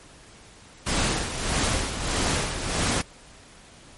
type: noise with tremolo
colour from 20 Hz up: pink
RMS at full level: -23 dBFS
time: 0.86-3.02 s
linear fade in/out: 10 ms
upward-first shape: sine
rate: 1.6 Hz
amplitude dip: 60%
effects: pink hiss -49 dBFS RMS until 3.97 s + MP3 48 kbps